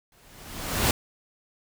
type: noise with exponential growth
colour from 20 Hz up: pink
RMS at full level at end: -20 dBFS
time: 0.12-0.91 s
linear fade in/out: 2 ms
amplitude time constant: 170 ms
effects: none